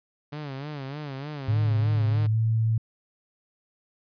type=tone with vibrato; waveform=sawtooth; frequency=142.1 Hz; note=C#3; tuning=43 cents sharp; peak=-29 dBFS; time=0.32-2.27 s; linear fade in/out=10 ms; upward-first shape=sine; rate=3.3 Hz; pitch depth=120 cents each way
type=tone with pitch glide; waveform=sine; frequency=108.2 to 111.89 Hz; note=A2 to A2; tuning=-29 to +29 cents; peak=-20 dBFS; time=1.48-2.78 s; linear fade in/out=5 ms; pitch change=+58 cents; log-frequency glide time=2.29-2.38 s
effects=resampled to 11025 Hz